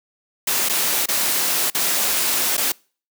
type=noise with dropouts; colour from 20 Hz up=white; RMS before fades=-20 dBFS; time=0.47-2.72 s; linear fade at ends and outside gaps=5 ms; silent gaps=0.688-0.695 / 1.059-1.085 / 1.702-1.747 / 2.569-2.577 s; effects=noise-tail reverb RT60 0.4 s tail -26 dB re dry + high-pass 200 Hz 12 dB/octave